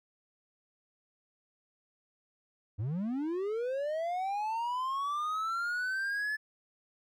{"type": "linear sweep", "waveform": "triangle", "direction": "up", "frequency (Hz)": [93, 1737], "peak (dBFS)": -29, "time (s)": [2.78, 6.37], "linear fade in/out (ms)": 20, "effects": []}